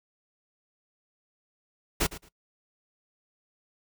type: noise with echo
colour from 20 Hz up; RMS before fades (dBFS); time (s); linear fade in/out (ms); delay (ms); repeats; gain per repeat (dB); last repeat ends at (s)
pink; -25; 2-2.07; 10; 110; 2; -15; 2.29
effects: noise-tail reverb RT60 0.1 s tail -21 dB re dry